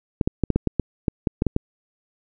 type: clicks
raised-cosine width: 3 ms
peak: -6 dBFS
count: 12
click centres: 0.212 / 0.275 / 0.437 / 0.503 / 0.56 / 0.673 / 0.797 / 1.082 / 1.272 / 1.421 / 1.467 / 1.564 s
effects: none